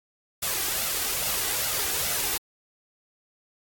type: noise with flanger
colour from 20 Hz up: white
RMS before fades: -27 dBFS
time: 0.42-2.38 s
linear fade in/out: 10 ms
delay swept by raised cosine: 1.4 to 2.6 ms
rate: 2.4 Hz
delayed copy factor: +0.5
effects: AAC 64 kbps